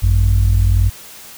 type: tone pair together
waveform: sine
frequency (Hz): 52.92 / 94.3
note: G#1 / F#2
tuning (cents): +33 / +33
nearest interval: minor seventh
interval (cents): 1000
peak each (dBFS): -11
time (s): 0.02-0.9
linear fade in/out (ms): 20
effects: tanh soft clip ceiling -5 dBFS + white hiss -37 dBFS RMS until 1.37 s